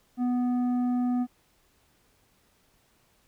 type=tone with tanh clipping; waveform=triangle; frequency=246.9 Hz; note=B3; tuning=in tune; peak=-25 dBFS; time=0.17-1.27 s; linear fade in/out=50 ms; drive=12 dB; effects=pink hiss -66 dBFS RMS until 3.27 s